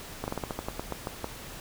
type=slowing click train; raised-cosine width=1 ms; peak=-17 dBFS; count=12; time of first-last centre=0.24-1.244 s; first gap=39 ms; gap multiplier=1.16; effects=pink hiss -43 dBFS RMS until 1.6 s